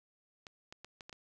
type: clicks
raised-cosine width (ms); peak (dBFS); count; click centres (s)
0.2; -30; 6; 0.468 / 0.725 / 0.846 / 1.008 / 1.095 / 1.128
effects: none